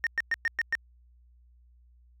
sine tone bursts, 1839 Hz, A#6, 24 cents flat, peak -21 dBFS, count 6, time 0.04-0.752 s, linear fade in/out 0 ms, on 27 ms, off 110 ms, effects tanh soft clip ceiling -22 dBFS + added 60 Hz sine -56 dBFS peak until 2.2 s

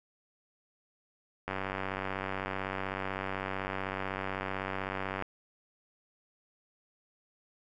click train, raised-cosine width 0.5 ms, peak -19 dBFS, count 360, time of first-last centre 1.48-5.223 s, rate 95.9 Hz, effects none

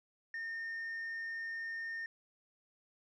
sine tone, 1824 Hz, A#6, 38 cents flat, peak -36 dBFS, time 0.34-2.06 s, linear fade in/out 2 ms, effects tanh soft clip ceiling -37 dBFS

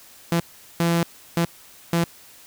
sawtooth tone bursts at uneven times, 169.1 Hz, E3, 44 cents sharp, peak -14 dBFS, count 4, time 0.32-0.4 / 0.8-1.03 / 1.37-1.45 / 1.93-2.04 s, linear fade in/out 2 ms, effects white hiss -48 dBFS RMS until 2.46 s

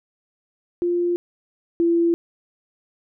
sine tone pair in turn, 349.2 / 338.5 Hz, F4 / E4, 0 / +46 cents, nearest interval minor second, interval 54 cents, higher first, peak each -18 / -15 dBFS, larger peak second, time 0.82-1.16 / 1.8-2.14 s, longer neither, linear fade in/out 0 ms, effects none

